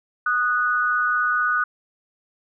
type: tone pair together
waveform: sine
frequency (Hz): 1234 / 1478.2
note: D#6 / F#6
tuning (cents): -15 / -2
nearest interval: minor third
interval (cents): 313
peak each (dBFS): -22 / -20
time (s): 0.26-1.64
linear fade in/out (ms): 5
effects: none